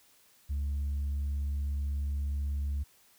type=tone; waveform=sine; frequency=70.9 Hz; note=C#2; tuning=40 cents sharp; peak=-27 dBFS; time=0.49-2.84 s; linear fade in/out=20 ms; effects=tanh soft clip ceiling -28 dBFS + white hiss -63 dBFS RMS until 3.18 s